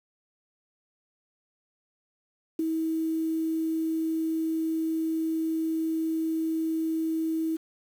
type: tone with ADSR envelope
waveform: sine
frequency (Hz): 321.8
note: E4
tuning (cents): -42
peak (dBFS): -21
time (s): 2.59-7.57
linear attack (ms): 5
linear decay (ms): 8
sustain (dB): -4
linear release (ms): 14
effects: 8-bit